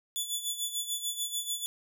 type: tone with tremolo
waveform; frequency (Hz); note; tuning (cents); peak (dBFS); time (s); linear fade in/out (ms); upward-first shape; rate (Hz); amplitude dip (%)
15% pulse; 3454; A7; -33; -22; 0.16-1.66; 0; sine; 6.8; 70
effects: none